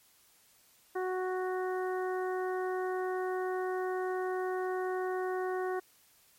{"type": "harmonic tone", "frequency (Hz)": 370, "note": "F#4", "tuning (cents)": 0, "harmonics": [1, 2, 3, 4, 5], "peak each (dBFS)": [-32, -38, -42, -44, -46], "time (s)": [0.95, 5.8], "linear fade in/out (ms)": 10, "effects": ["white hiss -64 dBFS RMS until 6.38 s", "MP3 64 kbps"]}